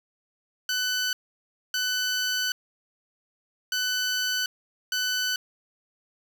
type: tone bursts at uneven times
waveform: 15% pulse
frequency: 1500 Hz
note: F#6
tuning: 23 cents sharp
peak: -18 dBFS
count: 4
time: 0.69-1.13 / 1.74-2.52 / 3.72-4.46 / 4.92-5.36 s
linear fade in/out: 2 ms
effects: none